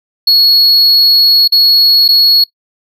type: tone with dropouts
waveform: triangle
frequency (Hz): 4346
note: C#8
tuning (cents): -35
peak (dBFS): -3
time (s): 0.27-2.44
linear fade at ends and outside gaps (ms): 5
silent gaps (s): 1.477-1.521 / 2.08-2.087
effects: noise-tail reverb RT60 0.1 s tail -21 dB re dry